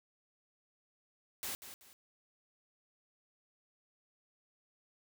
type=noise with echo; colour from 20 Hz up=white; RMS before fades=-40 dBFS; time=1.43-1.55 s; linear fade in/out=0 ms; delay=190 ms; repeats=2; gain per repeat=-10 dB; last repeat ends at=1.93 s; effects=none